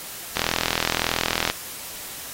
click train, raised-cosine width 0.2 ms, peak -3 dBFS, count 48, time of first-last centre 0.37-1.5 s, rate 41.6 Hz, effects white hiss -36 dBFS RMS until 2.33 s + AAC 48 kbps

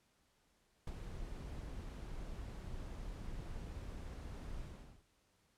brown noise with ADSR envelope, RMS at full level -39 dBFS, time 0.87-5.04 s, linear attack 5 ms, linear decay 28 ms, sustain -7 dB, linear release 420 ms, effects pink hiss -75 dBFS RMS until 5.57 s + low-pass 11000 Hz 12 dB/octave

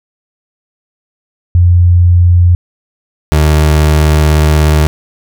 sine / 30% pulse tone pair in turn, 88 / 76.44 Hz, F2 / D#2, +14 / -30 cents, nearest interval major second, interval 244 cents, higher first, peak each -3 dBFS, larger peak neither, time 1.55-2.55 / 3.32-4.87 s, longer second, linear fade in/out 0 ms, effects none

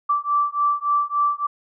sine beating tone pair, 1164 / 1167.5 Hz, D6 / D6, -16 / -11 cents, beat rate 3.5 Hz, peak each -21 dBFS, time 0.09-1.47 s, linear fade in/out 10 ms, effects none

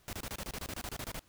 pink noise bursts, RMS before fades -40 dBFS, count 15, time 0.08-1.193 s, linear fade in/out 0 ms, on 49 ms, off 27 ms, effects pink hiss -66 dBFS RMS until 1.28 s

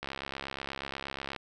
click train, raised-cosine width 0.3 ms, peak -20 dBFS, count 92, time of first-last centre 0.03-1.362 s, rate 68.3 Hz, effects none

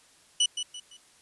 sawtooth tone with echo, 2960 Hz, F#7, in tune, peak -17 dBFS, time 0.4-0.46 s, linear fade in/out 5 ms, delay 170 ms, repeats 3, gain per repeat -9 dB, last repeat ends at 0.97 s, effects white hiss -59 dBFS RMS until 1.21 s + resampled to 24000 Hz

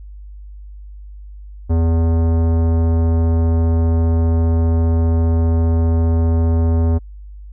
sine tone with tanh clipping, 82.5 Hz, E2, 2 cents sharp, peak -14 dBFS, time 1.69-6.99 s, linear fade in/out 20 ms, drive 17 dB, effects added 50 Hz sine -32 dBFS peak until 7.52 s

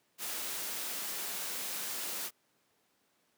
white noise, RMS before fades -38 dBFS, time 0.18-2.31 s, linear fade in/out 50 ms, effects pink hiss -73 dBFS RMS until 3.37 s + high-pass 200 Hz 12 dB/octave

